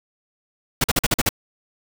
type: noise bursts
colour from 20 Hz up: pink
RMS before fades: -18 dBFS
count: 7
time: 0.81-1.291 s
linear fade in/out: 5 ms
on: 31 ms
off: 44 ms
effects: none